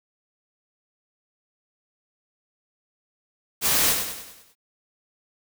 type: noise with echo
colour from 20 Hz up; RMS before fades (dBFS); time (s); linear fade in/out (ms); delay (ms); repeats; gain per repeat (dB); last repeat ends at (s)
white; -21; 3.61-3.96; 50; 99; 6; -6; 4.554
effects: none